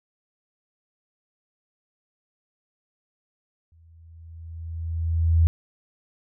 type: tone with exponential growth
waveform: sine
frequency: 82.41 Hz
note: E2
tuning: in tune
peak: -13 dBFS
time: 3.72-5.47 s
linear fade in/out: 0 ms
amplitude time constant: 380 ms
effects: none